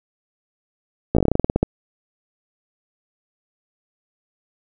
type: slowing click train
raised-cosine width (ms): 2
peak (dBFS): -3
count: 14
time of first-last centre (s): 1.15-1.63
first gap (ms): 16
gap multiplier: 1.13
effects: none